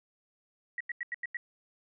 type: tone bursts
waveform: sine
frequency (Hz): 1918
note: A#6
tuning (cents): +49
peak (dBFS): -32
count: 6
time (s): 0.78-1.37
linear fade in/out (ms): 2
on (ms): 25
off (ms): 88
effects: none